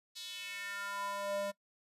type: tone with high-pass filter sweep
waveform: square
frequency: 200.5 Hz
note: G3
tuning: 39 cents sharp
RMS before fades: -40 dBFS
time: 0.15-1.52 s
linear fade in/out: 20 ms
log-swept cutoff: 4200 to 450 Hz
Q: 3.3
effects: noise-tail reverb RT60 0.1 s tail -20 dB re dry + resampled to 32000 Hz